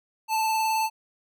square tone with vibrato, 880 Hz, A5, in tune, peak -23 dBFS, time 0.28-0.9 s, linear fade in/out 50 ms, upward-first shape sine, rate 19 Hz, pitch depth 18 cents each way, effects none

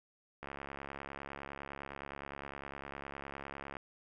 click train, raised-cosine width 0.5 ms, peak -28 dBFS, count 234, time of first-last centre 0.43-3.768 s, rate 69.8 Hz, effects none

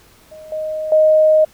sine tone with level steps, 622.3 Hz, D#5, in tune, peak -34 / -20 / -8 dBFS, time 0.31-1.45 s, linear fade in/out 10 ms, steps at 0.52 / 0.92 s, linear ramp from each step 2 ms, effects pink hiss -49 dBFS RMS until 1.53 s

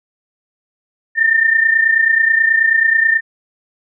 sine tone pair together, 1800 / 1829.3 Hz, A6 / A#6, +39 / -33 cents, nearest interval unison, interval 28 cents, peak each -11 / -16 dBFS, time 1.15-3.21 s, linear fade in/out 50 ms, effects none

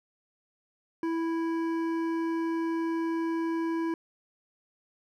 sine tone with hard clipping, 329.6 Hz, E4, in tune, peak -29 dBFS, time 1.03-3.94 s, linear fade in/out 2 ms, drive 11 dB, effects none

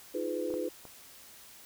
sine chord, F half-diminished seventh, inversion third, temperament just, 314.3 / 349.2 / 419.1 / 502.9 Hz, Eb4 / F4 / Ab4 / Cb5, +18 / 0 / +16 / +31 cents, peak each -37 / -37 / -38 / -35 dBFS, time 0.14-0.69 s, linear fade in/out 10 ms
clicks, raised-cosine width 1 ms, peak -36 / -30 / -34 dBFS, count 3, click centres 0.504 / 0.54 / 0.853 s
effects white hiss -53 dBFS RMS until 1.65 s

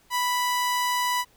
sawtooth tone, 987.8 Hz, B5, in tune, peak -19 dBFS, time 0.1-1.25 s, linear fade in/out 50 ms, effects pink hiss -60 dBFS RMS until 1.36 s

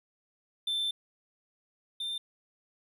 triangle tone pair in turn, 3548 / 3589 Hz, A7 / A7, +14 / +34 cents, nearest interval unison, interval 20 cents, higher second, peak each -27 / -31 dBFS, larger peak first, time 0.67-0.91 / 2-2.18 s, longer first, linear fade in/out 5 ms, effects none

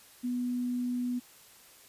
sine tone, 246.3 Hz, B3, 5 cents flat, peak -29 dBFS, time 0.23-1.2 s, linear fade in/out 20 ms, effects white hiss -56 dBFS RMS until 1.88 s + resampled to 32000 Hz

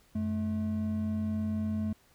triangle tone pair together, 91.85 / 215.7 Hz, F#2 / A3, -12 / -34 cents, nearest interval octave + minor third, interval 1478 cents, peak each -33 / -28 dBFS, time 0.15-1.93 s, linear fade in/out 5 ms, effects pink hiss -64 dBFS RMS until 2.14 s

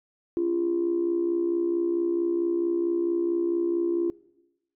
sine tone with amplitude modulation, 342.5 Hz, F4, 34 cents flat, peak -19 dBFS, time 0.37-4.1 s, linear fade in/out 0 ms, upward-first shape sine, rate 64.5 Hz, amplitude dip 65%, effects noise-tail reverb RT60 1.0 s tail -22 dB re dry + tanh soft clip ceiling -16 dBFS

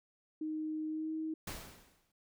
sine tone with pitch glide, 311.1 to 316.4 Hz, D#4 to D#4, 0 to +29 cents, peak -35 dBFS, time 0.41-1.34 s, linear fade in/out 5 ms, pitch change +29 cents, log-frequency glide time 0.88-1.12 s
pink noise with exponential decay, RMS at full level -40 dBFS, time 1.47-2.12 s, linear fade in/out 5 ms, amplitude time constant 140 ms
effects none

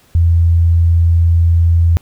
sine tone, 84.2 Hz, E2, 37 cents sharp, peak -7 dBFS, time 0.15-1.97 s, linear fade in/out 0 ms, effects pink hiss -50 dBFS RMS until 2.01 s

